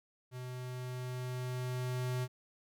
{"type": "tone with level ramp", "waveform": "square", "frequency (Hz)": 126.1, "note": "B2", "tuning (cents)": 36, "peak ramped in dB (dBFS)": [-42, -33], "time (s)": [0.31, 2.28], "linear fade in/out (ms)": 50, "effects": []}